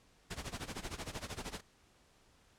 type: noise with tremolo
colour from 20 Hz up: pink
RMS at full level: -40 dBFS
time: 0.3-1.61 s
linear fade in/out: 10 ms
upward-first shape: sine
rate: 13 Hz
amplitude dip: 85%
effects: pink hiss -67 dBFS RMS until 2.58 s + low-pass 9000 Hz 12 dB/octave